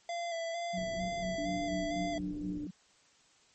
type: tone with vibrato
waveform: square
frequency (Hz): 676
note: E5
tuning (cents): +43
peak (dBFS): -35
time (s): 0.09-2.18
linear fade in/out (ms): 2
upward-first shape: square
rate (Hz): 2.2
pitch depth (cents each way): 27
type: tone with tremolo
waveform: sine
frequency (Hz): 183.9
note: F#3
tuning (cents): -10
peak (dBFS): -35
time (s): 0.73-2.71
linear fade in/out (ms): 10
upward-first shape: sine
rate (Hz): 4.1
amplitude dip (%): 95
type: low-pass noise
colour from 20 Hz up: pink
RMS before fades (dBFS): -47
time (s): 0.77-2.66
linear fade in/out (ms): 10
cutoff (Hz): 420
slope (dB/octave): 24
type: tone with pitch glide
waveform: sine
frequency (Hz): 293.7 to 296.4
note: D4 to D4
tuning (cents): 0 to +16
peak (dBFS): -36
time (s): 1.38-2.67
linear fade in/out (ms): 2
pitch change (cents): +16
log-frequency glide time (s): 1.5-1.79
effects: white hiss -65 dBFS RMS until 3.54 s + MP3 32 kbps